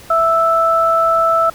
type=tone pair together; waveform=sine; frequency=660.1 / 1318.5 Hz; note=E5 / E6; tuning=+2 / 0 cents; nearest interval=octave; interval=1198 cents; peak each=-15 / -12 dBFS; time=0.1-1.5 s; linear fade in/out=5 ms; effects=pink hiss -39 dBFS RMS until 1.54 s